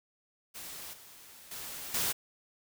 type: noise with level steps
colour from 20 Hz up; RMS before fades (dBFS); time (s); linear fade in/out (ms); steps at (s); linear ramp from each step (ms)
white; -44 / -53 / -42 / -31; 0.54-2.13; 20; 0.93 / 1.51 / 1.94; 5
effects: none